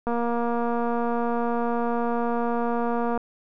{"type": "click train", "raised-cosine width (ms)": 1, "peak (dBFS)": -14, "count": 734, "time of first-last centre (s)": [0.07, 3.176], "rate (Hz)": 236, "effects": []}